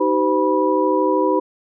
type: tone cluster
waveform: sine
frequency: 311.8 / 384.6 / 510 / 978 Hz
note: D#4 / G4 / C5 / B5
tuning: +4 / -33 / -44 / -17 cents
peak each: -20 dBFS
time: 0-1.4 s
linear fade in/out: 10 ms
effects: none